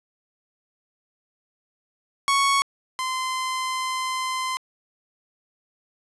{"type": "tone pair in turn", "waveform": "sawtooth", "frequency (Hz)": [1109, 1034.4], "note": ["C#6", "C6"], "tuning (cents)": [0, -20], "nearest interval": "minor second", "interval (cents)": 120, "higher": "first", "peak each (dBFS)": [-14, -21], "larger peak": "first", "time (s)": [[2.28, 2.62], [2.99, 4.57]], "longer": "second", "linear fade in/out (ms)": 0, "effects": ["resampled to 24000 Hz", "9-bit"]}